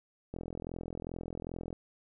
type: click train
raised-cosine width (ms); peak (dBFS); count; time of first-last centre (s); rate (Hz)
2; -26; 60; 0.34-1.728; 42.5
effects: none